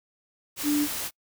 sine tone in noise, 293.7 Hz, D4, in tune, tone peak -21 dBFS, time 0.63-0.88 s, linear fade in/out 50 ms, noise white, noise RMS -32 dBFS, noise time 0.56-1.11 s, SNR +8 dB, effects noise-tail reverb RT60 0.1 s tail -26 dB re dry

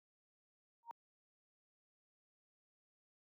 sine tone with exponential growth, 932.3 Hz, A#5, in tune, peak -39 dBFS, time 0.83-0.91 s, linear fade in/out 0 ms, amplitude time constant 17 ms, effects high-pass 300 Hz 12 dB/octave

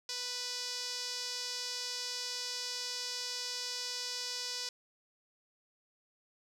sawtooth tone with band-pass filter, 493.9 Hz, B4, in tune, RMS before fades -39 dBFS, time 0.09-4.69 s, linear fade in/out 2 ms, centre 5100 Hz, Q 3.3, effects none

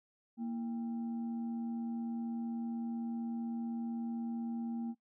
sine tone with frequency modulation, 232.6 Hz, A#3, 4 cents flat, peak -35 dBFS, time 0.37-4.95 s, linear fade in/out 50 ms, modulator 561 Hz, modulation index 0.27, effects noise-tail reverb RT60 0.1 s tail -22 dB re dry

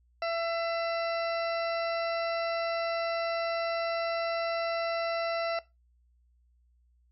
harmonic tone with a mistuned harmonic, 670 Hz, E5, 28 cents sharp, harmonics 1 / 2 / 3 / 4 / 6 / 7 / 8, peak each -30 / -36 / -40 / -42 / -46 / -47 / -48 dBFS, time 0.22-5.59 s, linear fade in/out 2 ms, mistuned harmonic 8, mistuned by +16 cents, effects noise-tail reverb RT60 0.2 s tail -18 dB re dry + added 60 Hz sine -63 dBFS peak until 7.11 s

